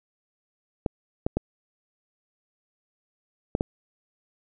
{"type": "clicks", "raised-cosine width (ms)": 2, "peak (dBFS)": -10, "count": 5, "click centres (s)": [0.862, 1.265, 1.37, 3.551, 3.609], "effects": []}